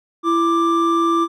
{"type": "tone pair together", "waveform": "triangle", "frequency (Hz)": [334.4, 1180], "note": ["E4", "D6"], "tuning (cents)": [25, 8], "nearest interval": "octave + minor seventh", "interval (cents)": 2183, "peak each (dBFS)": -15, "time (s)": [0.23, 1.28], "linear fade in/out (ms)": 50, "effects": []}